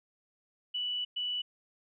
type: tone bursts at uneven times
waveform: sine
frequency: 2960 Hz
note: F#7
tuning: in tune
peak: -31 dBFS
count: 2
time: 0.74-1.05 / 1.16-1.42 s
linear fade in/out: 10 ms
effects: none